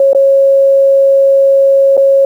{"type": "tone with dropouts", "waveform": "sine", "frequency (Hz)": 547, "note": "C#5", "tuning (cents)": -23, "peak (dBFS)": -4, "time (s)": [0, 2.25], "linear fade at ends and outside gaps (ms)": 2, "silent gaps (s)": [[0.132, 0.148], [1.969, 1.976]], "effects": ["7-bit"]}